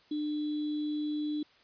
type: tone with sample-and-hold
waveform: sine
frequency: 300 Hz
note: D4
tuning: 37 cents sharp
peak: -30 dBFS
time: 0.11-1.43 s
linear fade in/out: 5 ms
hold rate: 3675 Hz
effects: white hiss -62 dBFS RMS until 1.63 s + resampled to 11025 Hz